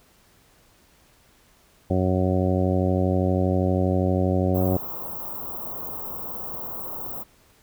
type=harmonic tone; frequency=92.5 Hz; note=F#2; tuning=in tune; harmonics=1 / 2 / 3 / 4 / 5 / 6 / 7 / 8; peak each=-23 / -25 / -27 / -28 / -33 / -28 / -34 / -33 dBFS; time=1.9-4.77 s; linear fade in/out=5 ms
type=band-stop noise; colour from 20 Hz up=white; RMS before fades=-33 dBFS; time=4.54-7.24 s; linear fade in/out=20 ms; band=1200 to 15000 Hz; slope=48 dB/octave
effects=pink hiss -58 dBFS RMS until 7.62 s